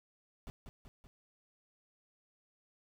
brown noise with echo, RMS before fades -45 dBFS, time 0.47-0.5 s, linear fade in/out 0 ms, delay 190 ms, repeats 3, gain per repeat -4 dB, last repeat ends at 1.07 s, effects none

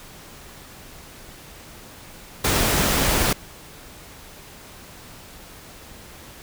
pink noise, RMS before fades -20 dBFS, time 2.44-3.33 s, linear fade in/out 5 ms, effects pink hiss -43 dBFS RMS until 6.42 s

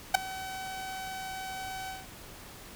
sawtooth tone with ADSR envelope, 760 Hz, F#5, 46 cents sharp, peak -11 dBFS, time 0.14-2.07 s, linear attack 10 ms, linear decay 5 ms, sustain -22 dB, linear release 180 ms, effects pink hiss -48 dBFS RMS until 2.75 s

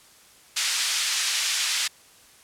white band-pass noise, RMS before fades -25 dBFS, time 0.56-1.88 s, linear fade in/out 10 ms, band 1900 to 6600 Hz, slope 12 dB/octave, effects white hiss -53 dBFS RMS until 2.43 s + low-pass 11000 Hz 12 dB/octave

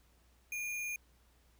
sine tone with sample-and-hold, 2418 Hz, D7, 50 cents sharp, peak -36 dBFS, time 0.52-0.96 s, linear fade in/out 2 ms, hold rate 8820 Hz, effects added 60 Hz sine -66 dBFS peak until 1.59 s + pink hiss -71 dBFS RMS until 1.59 s

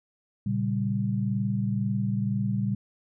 sine chord, G diminished, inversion first, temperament equal with one note detuned, 116.54 / 138.59 / 197.02 Hz, Bb2 / Db3 / G3, 0 / 0 / +9 cents, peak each -28 / -32 / -27 dBFS, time 0.46-2.75 s, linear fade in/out 5 ms, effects none

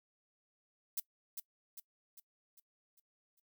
violet noise with echo, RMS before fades -36 dBFS, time 0.97-1 s, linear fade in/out 5 ms, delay 400 ms, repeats 6, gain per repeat -6 dB, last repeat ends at 3.4 s, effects noise-tail reverb RT60 0.1 s tail -21 dB re dry

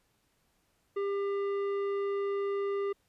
sine tone with tanh clipping, 399.2 Hz, G4, 32 cents sharp, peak -31 dBFS, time 0.96-2.93 s, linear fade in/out 10 ms, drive 11 dB, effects pink hiss -73 dBFS RMS until 3.08 s + resampled to 32000 Hz

